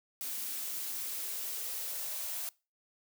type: noise with high-pass filter sweep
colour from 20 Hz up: blue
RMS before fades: -38 dBFS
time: 0.21-2.49 s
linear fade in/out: 0 ms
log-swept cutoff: 210 to 670 Hz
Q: 3.3
effects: noise-tail reverb RT60 0.3 s tail -23 dB re dry